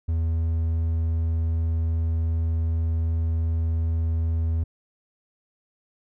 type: tone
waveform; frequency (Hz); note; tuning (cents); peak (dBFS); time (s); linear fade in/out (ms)
triangle; 81.7; E2; -15; -19; 0.08-4.64; 10
effects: none